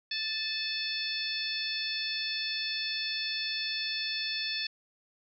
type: harmonic tone with a mistuned harmonic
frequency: 880 Hz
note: A5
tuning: in tune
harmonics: 2 / 3 / 4 / 5 / 6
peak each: -40 / -38 / -37 / -35 / -38 dBFS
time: 0.11-4.67 s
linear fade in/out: 5 ms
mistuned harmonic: 3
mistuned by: -30 cents
effects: none